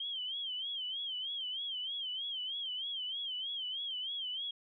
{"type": "tone with vibrato", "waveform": "sine", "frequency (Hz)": 3154, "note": "G7", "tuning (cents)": 10, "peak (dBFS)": -36, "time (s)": [0, 4.51], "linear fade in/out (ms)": 5, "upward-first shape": "sine", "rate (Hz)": 3.2, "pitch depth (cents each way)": 110, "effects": []}